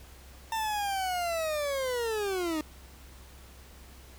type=linear sweep; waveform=40% pulse; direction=down; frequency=902 to 300.8 Hz; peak=-28 dBFS; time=0.52-2.61 s; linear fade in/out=2 ms; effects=added 65 Hz sine -50 dBFS peak until 4.18 s + pink hiss -54 dBFS RMS until 4.18 s

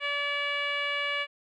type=tone with low-pass filter; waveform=10% pulse; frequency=574 Hz; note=D5; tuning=40 cents flat; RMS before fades=-30 dBFS; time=0-1.27 s; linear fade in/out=50 ms; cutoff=2600 Hz; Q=2.8; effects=none

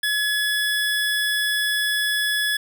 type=tone; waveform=25% pulse; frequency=1700 Hz; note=G#6; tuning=40 cents sharp; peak=-16 dBFS; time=0.03-2.57 s; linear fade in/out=5 ms; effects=none

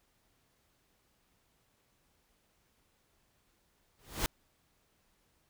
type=noise with exponential growth; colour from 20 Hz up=pink; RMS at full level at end=-28 dBFS; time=3.99-4.26 s; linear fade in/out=0 ms; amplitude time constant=57 ms; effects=pink hiss -73 dBFS RMS until 5.49 s

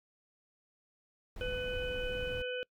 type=noise; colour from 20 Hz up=brown; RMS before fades=-42 dBFS; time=1.36-2.42 s; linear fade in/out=2 ms
type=harmonic tone; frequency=500 Hz; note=B4; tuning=21 cents sharp; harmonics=1 / 3 / 5 / 6; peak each=-36 / -42 / -45 / -44 dBFS; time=1.41-2.63 s; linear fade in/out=0 ms
effects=noise-tail reverb RT60 0.1 s tail -26 dB re dry

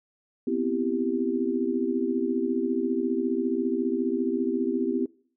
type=chord; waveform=sine; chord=C major seventh; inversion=third; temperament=equal with one note detuned; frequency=246.9 / 261.6 / 332.3 / 392 Hz; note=B3 / C4 / E4 / G4; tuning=0 / 0 / +14 / 0 cents; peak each=-29 dBFS; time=0.47-5.06 s; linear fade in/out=5 ms; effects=noise-tail reverb RT60 0.5 s tail -23 dB re dry

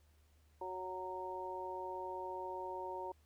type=harmonic tone; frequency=185 Hz; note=F#3; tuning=in tune; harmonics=2 / 3 / 4 / 5; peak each=-46 / -48 / -51 / -43 dBFS; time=0.61-3.12 s; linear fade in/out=5 ms; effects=added 75 Hz sine -66 dBFS peak until 3.25 s + pink hiss -75 dBFS RMS until 3.25 s

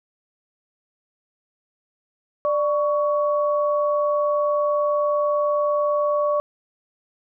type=tone pair together; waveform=sine; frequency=590.9 / 1120 Hz; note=D5 / C#6; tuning=+10 / +18 cents; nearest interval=major seventh; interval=1108 cents; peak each=-19 / -24 dBFS; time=2.45-6.4 s; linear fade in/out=0 ms; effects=none

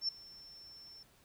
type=tone with ADSR envelope; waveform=sine; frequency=5390 Hz; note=E8; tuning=38 cents sharp; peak=-29 dBFS; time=0.01-1.03 s; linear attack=77 ms; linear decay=3 ms; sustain=-22 dB; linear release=4 ms; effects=pink hiss -66 dBFS RMS until 1.24 s

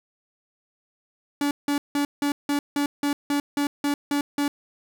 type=tone bursts; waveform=45% pulse; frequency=287.2 Hz; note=D4; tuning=39 cents flat; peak=-21 dBFS; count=12; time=1.41-4.48 s; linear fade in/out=2 ms; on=100 ms; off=170 ms; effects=none

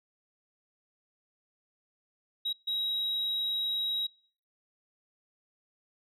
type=tone bursts at uneven times; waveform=sine; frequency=3832 Hz; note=A#7; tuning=47 cents sharp; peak=-27 dBFS; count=2; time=2.45-2.53 / 2.67-4.07 s; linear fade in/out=10 ms; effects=noise-tail reverb RT60 0.5 s tail -26 dB re dry + tanh soft clip ceiling -26 dBFS

